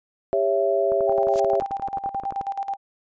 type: chord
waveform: sine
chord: C# diminished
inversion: second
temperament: just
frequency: 399.1 / 554.4 / 665.2 Hz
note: G4 / C#5 / E5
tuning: +31 / 0 / +16 cents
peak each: -23 / -23 / -22 dBFS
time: 0.33-1.6 s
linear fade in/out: 0 ms
type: click train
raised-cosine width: 1 ms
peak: -20 dBFS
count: 18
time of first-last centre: 0.92-2.411 s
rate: 11.4 Hz
type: tone with tremolo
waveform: sine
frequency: 790 Hz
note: G5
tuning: 13 cents sharp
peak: -23 dBFS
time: 1.07-2.77 s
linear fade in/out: 20 ms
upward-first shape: square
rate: 9.3 Hz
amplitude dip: 75%
type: noise with exponential growth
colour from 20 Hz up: blue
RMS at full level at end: -26 dBFS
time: 1.28-1.4 s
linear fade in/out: 5 ms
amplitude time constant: 25 ms
effects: resampled to 16000 Hz